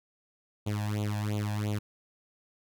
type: tone with flanger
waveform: sawtooth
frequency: 104.6 Hz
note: G#2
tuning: 13 cents sharp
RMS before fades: -31 dBFS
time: 0.66-1.79 s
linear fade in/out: 10 ms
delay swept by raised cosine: 0.28 to 1.21 ms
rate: 2.9 Hz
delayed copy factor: +0.95
effects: none